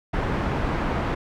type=low-pass noise; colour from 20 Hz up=pink; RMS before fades=-25 dBFS; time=0.13-1.15 s; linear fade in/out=10 ms; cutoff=1600 Hz; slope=12 dB/octave; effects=none